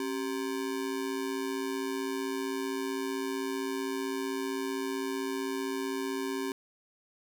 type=ring-modulated tone; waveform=square; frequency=330 Hz; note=E4; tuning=2 cents sharp; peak=-29 dBFS; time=0-6.52 s; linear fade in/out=2 ms; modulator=57.8 Hz; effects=none